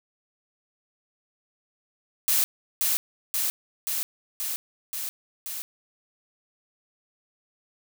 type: noise with echo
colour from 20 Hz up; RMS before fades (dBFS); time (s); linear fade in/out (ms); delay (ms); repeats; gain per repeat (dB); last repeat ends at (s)
blue; -22; 2.28-2.44; 0; 530; 6; -2; 5.62
effects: none